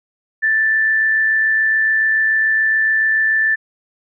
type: tone with amplitude modulation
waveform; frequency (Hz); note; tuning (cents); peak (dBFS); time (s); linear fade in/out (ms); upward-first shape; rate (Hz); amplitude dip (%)
sine; 1763; A6; +3; -11; 0.42-3.56; 20; sine; 107; 30
effects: none